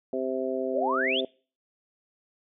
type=harmonic tone; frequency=130.81 Hz; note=C3; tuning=in tune; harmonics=2 / 3 / 4 / 5; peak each=-33 / -31 / -32 / -33 dBFS; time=0.13-1.25 s; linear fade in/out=2 ms
type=exponential sweep; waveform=sine; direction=up; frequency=493.9 to 3683 Hz; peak=-25 dBFS; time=0.74-1.21 s; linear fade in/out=10 ms
effects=noise-tail reverb RT60 0.4 s tail -25 dB re dry